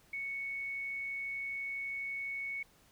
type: tone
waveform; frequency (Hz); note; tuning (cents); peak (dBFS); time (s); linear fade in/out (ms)
sine; 2217; C#7; 0; -36; 0.13-2.63; 5
effects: pink hiss -65 dBFS RMS until 2.91 s